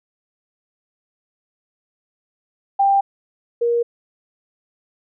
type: tone pair in turn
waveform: sine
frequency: 791 / 472 Hz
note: G5 / A#4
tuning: +15 / +22 cents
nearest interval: major sixth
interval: 893 cents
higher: first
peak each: -12 / -15 dBFS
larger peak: first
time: 2.79-3.01 / 3.61-3.83 s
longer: neither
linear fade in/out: 10 ms
effects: none